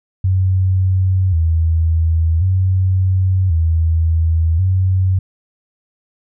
sine tone with vibrato, 87.31 Hz, F2, in tune, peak -11 dBFS, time 0.24-5.19 s, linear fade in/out 5 ms, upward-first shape square, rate 0.46 Hz, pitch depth 120 cents each way, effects none

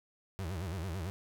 35% pulse tone with vibrato, 88.4 Hz, F2, 22 cents sharp, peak -34 dBFS, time 0.39-1.1 s, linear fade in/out 0 ms, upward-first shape sine, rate 9 Hz, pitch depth 200 cents each way, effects none

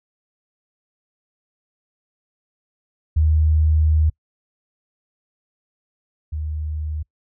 sine tone pair in turn, 77.78 / 76.75 Hz, D#2 / D#2, 0 / -23 cents, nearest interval unison, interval 23 cents, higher first, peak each -13 / -23 dBFS, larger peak first, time 3.16-4.1 / 6.32-7.03 s, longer first, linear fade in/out 10 ms, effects noise-tail reverb RT60 0.1 s tail -26 dB re dry

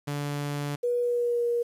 sawtooth tone, 144.7 Hz, D3, 25 cents flat, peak -25 dBFS, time 0.07-0.76 s, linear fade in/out 10 ms
sine tone with pitch glide, 484.8 to 474.8 Hz, B4 to A#4, -32 to +32 cents, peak -23 dBFS, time 0.83-1.63 s, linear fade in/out 10 ms, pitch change -36 cents, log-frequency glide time 1.02-1.46 s
effects resampled to 32000 Hz + 9-bit

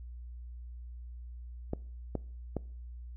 clicks, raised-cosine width 2 ms, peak -19 dBFS, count 3, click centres 1.734 / 2.153 / 2.567 s, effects noise-tail reverb RT60 0.5 s tail -23 dB re dry + added 60 Hz sine -42 dBFS peak until 3.16 s

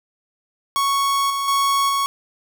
45% pulse tone with level steps, 1108.7 Hz, C#6, in tune, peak -17 / -21 / -16 / -18 dBFS, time 0.76-2.06 s, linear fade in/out 0 ms, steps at 1.3 / 1.48 / 1.89 s, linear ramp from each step 2 ms, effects none

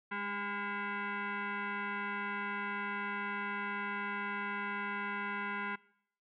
sine tone with frequency modulation, 204.5 Hz, G#3, 26 cents flat, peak -35 dBFS, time 0.11-5.76 s, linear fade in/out 10 ms, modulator 608 Hz, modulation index 3.3, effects noise-tail reverb RT60 0.7 s tail -23 dB re dry

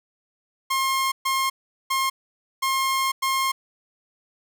sawtooth tone bursts at uneven times, 1068 Hz, C6, 35 cents sharp, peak -17 dBFS, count 5, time 0.7-1.12 / 1.25-1.5 / 1.9-2.1 / 2.62-3.12 / 3.22-3.52 s, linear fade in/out 10 ms, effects none

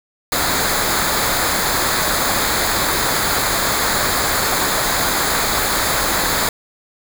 pink noise with comb filter, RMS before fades -18 dBFS, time 0.32-6.49 s, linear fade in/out 2 ms, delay 0.35 ms, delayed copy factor -0.65, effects none

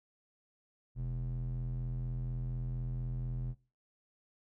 square tone with band-pass filter, 42.1 Hz, E1, 37 cents sharp, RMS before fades -37 dBFS, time 0.95-3.55 s, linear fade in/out 50 ms, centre 100 Hz, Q 4.1, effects noise-tail reverb RT60 0.3 s tail -19 dB re dry

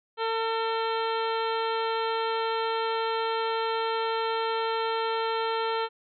harmonic tone with a mistuned harmonic, 450.9 Hz, A4, 42 cents sharp, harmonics 1 / 2 / 3 / 4 / 5 / 6 / 7 / 8 / 9, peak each -29 / -30 / -33 / -40 / -43 / -43 / -39 / -46 / -42 dBFS, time 0.17-5.89 s, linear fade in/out 50 ms, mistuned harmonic 6, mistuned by -32 cents, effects none

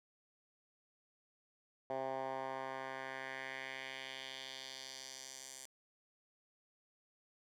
10% pulse tone with band-pass filter sweep, 132.7 Hz, C3, 25 cents sharp, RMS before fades -45 dBFS, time 1.9-5.66 s, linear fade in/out 2 ms, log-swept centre 690 to 7800 Hz, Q 1.9, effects none

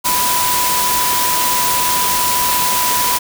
sine tone in noise, 987.8 Hz, B5, in tune, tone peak -17 dBFS, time 0.04-3.19 s, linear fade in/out 20 ms, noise white, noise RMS -17 dBFS, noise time 0.04-3.19 s, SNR -3 dB, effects none

